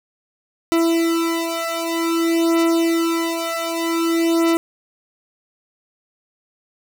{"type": "beating tone pair", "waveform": "40% pulse", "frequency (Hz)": [332.1, 332.63], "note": ["E4", "E4"], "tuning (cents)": [13, 16], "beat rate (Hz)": 0.53, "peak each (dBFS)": -19, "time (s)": [0.72, 4.57], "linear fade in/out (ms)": 0, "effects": []}